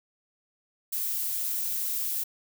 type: noise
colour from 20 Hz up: violet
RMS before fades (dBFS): -30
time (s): 0.92-2.24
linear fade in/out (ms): 10
effects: none